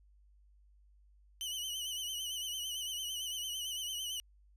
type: tone with vibrato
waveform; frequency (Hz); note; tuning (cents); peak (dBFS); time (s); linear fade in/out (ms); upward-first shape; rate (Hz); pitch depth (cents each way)
sawtooth; 3000; F#7; +23; -34; 1.41-4.2; 0; sine; 8.9; 66
effects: added 50 Hz sine -61 dBFS peak until 4.56 s + resampled to 32000 Hz